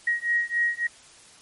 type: beating tone pair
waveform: sine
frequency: 1889 / 1892.6 Hz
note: A#6 / A#6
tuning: +22 / +26 cents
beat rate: 3.6 Hz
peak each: -25 dBFS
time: 0.07-0.87 s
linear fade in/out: 5 ms
effects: white hiss -51 dBFS RMS until 1.41 s + MP3 48 kbps